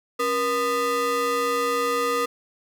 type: ring-modulated tone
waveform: square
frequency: 376.4 Hz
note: F#4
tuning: 30 cents sharp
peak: -19 dBFS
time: 0.19-2.26 s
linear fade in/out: 10 ms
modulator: 855 Hz
effects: 10-bit